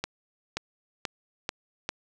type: accelerating click train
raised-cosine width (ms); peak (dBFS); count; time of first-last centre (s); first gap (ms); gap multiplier
0.2; -12; 5; 0.04-1.891; 530; 0.91
effects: none